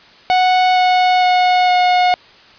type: tone with pitch steps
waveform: 45% pulse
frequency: 737 / 732.8 / 728.5 / 724.3 Hz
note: F#5 / F#5 / F#5 / F#5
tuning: -7 / -17 / -27 / -37 cents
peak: -10 dBFS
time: 0.3-2.14 s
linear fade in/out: 0 ms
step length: 460 ms
effects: white hiss -44 dBFS RMS until 2.58 s + resampled to 11025 Hz